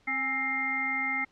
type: harmonic tone with a mistuned harmonic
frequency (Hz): 263.9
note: C4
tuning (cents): +15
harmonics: 1 / 3 / 5 / 7 / 8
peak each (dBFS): -39 / -37 / -38 / -40 / -28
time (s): 0.07-1.25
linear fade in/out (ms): 10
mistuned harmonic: 3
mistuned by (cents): +64
effects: pink hiss -65 dBFS RMS until 1.31 s + low-pass 5000 Hz 12 dB/octave